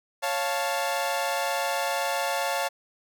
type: chord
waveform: sawtooth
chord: Db augmented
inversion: none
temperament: equal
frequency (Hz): 554.4 / 698.5 / 880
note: Db5 / F5 / A5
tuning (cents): 0 / 0 / 0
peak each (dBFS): -26 / -26 / -26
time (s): 0.22-2.69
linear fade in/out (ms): 20
effects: none